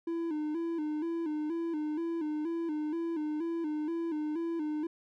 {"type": "tone with vibrato", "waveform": "triangle", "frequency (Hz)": 318.5, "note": "D#4", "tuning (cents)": 41, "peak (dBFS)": -29, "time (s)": [0.07, 4.87], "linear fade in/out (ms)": 5, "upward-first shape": "square", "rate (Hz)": 2.1, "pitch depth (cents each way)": 85, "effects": []}